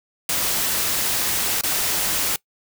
white noise with dropouts, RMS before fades -22 dBFS, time 0.29-2.36 s, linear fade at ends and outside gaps 2 ms, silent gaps 1.611-1.635 s, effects noise-tail reverb RT60 0.1 s tail -22 dB re dry

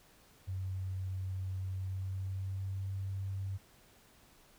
sine tone with pitch glide, 94.1 to 96.8 Hz, F#2 to G2, +30 to -21 cents, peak -35 dBFS, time 0.47-3.58 s, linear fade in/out 20 ms, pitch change +49 cents, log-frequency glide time 1.64-2.94 s, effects pink hiss -63 dBFS RMS until 4.58 s

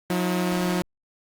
sawtooth tone pair together, 180.19 / 321.7 Hz, F#3 / E4, -46 / -42 cents, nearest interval minor seventh, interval 1004 cents, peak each -19 / -25 dBFS, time 0.1-0.82 s, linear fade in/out 2 ms, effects Opus 32 kbps

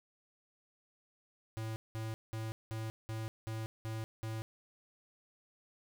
square tone bursts, 111 Hz, A2, 16 cents sharp, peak -38 dBFS, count 8, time 1.57-4.42 s, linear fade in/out 0 ms, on 190 ms, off 190 ms, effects none

